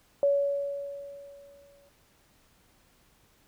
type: tone with exponential decay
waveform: sine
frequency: 564 Hz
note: C#5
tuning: 30 cents sharp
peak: -19 dBFS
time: 0.23-1.89 s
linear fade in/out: 1 ms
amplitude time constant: 360 ms
effects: pink hiss -64 dBFS RMS until 3.47 s